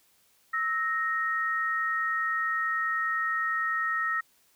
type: tone pair together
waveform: sine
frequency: 1304.9 / 1864.7 Hz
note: E6 / A#6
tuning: -18 / 0 cents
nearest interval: tritone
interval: 618 cents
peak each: -29 / -28 dBFS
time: 0.53-4.21 s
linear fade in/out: 10 ms
effects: white hiss -65 dBFS RMS until 4.55 s